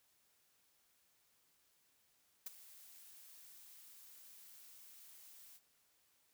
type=noise with ADSR envelope; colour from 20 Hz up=blue; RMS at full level=-42 dBFS; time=2.46-5.6 s; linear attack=6 ms; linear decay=19 ms; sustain=-17 dB; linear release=46 ms; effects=white hiss -75 dBFS RMS until 6.33 s